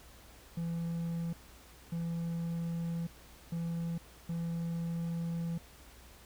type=tone bursts at uneven times; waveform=triangle; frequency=167.9 Hz; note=E3; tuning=32 cents sharp; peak=-31 dBFS; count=4; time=0.57-1.33 / 1.92-3.07 / 3.52-3.98 / 4.29-5.58 s; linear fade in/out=5 ms; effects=added 60 Hz sine -58 dBFS peak until 6.25 s + pink hiss -57 dBFS RMS until 6.25 s